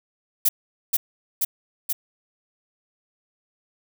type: noise with echo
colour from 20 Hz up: violet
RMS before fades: -17 dBFS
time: 0.45-0.49 s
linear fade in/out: 10 ms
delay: 480 ms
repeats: 3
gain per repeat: -2 dB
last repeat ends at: 1.93 s
effects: none